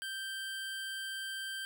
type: tone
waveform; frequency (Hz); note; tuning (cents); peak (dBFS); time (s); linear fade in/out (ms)
25% pulse; 1568; G6; 0; -34; 0.02-1.65; 0
effects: none